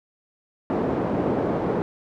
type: band-pass noise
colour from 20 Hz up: pink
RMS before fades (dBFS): -24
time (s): 0.7-1.82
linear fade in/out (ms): 0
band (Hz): 200 to 610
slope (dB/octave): 12
effects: none